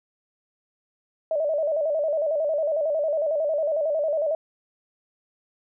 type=tone with vibrato; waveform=sine; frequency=611 Hz; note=D#5; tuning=32 cents flat; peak=-21 dBFS; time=1.31-4.35 s; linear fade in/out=2 ms; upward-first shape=square; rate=11 Hz; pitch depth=85 cents each way; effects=none

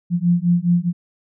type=beating tone pair; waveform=sine; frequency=171.9 / 176.7 Hz; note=F3 / F3; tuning=-27 / +21 cents; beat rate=4.8 Hz; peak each=-17 dBFS; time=0.1-0.93 s; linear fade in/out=50 ms; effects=none

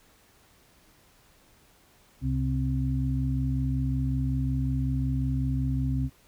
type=harmonic tone; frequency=65.41 Hz; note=C2; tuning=in tune; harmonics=1 / 2 / 4; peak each=-29 / -27 / -31 dBFS; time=2.21-6.1 s; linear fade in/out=50 ms; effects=pink hiss -60 dBFS RMS until 6.27 s

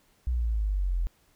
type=exponential sweep; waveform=sine; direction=down; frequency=63 to 41.2 Hz; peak=-24 dBFS; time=0.27-1.07 s; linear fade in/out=0 ms; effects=pink hiss -65 dBFS RMS until 1.35 s

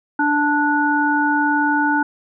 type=harmonic tone; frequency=293.6 Hz; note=D4; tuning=in tune; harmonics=1 / 3 / 5; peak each=-19 / -19 / -19 dBFS; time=0.19-2.03 s; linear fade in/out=5 ms; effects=none

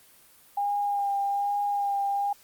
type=tone with vibrato; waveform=sine; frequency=807 Hz; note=G#5; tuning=50 cents flat; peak=-24 dBFS; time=0.57-2.33 s; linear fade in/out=5 ms; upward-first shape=sine; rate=1.2 Hz; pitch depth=19 cents each way; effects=white hiss -56 dBFS RMS until 2.43 s + Opus 32 kbps

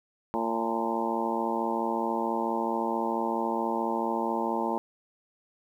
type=harmonic tone with a mistuned harmonic; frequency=114.1 Hz; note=A#2; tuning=37 cents flat; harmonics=2 / 3 / 4 / 5 / 6 / 7 / 8 / 9; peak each=-33 / -33 / -36 / -36 / -38 / -34 / -32 / -38 dBFS; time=0.34-4.78 s; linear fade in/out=0 ms; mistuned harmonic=7; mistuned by=+63 cents; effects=10-bit

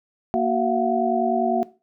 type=tone cluster; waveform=sine; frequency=234.6 / 372.8 / 679 / 729 Hz; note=A#3 / F#4 / F5 / F#5; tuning=+11 / +13 / -49 / -26 cents; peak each=-24 dBFS; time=0.34-1.63 s; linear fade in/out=0 ms; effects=noise-tail reverb RT60 0.3 s tail -17 dB re dry

